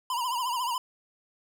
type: tone with vibrato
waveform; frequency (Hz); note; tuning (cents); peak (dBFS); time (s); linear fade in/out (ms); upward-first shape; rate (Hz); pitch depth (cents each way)
square; 981; B5; -12; -28; 0.1-0.78; 2; triangle; 14; 120
effects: none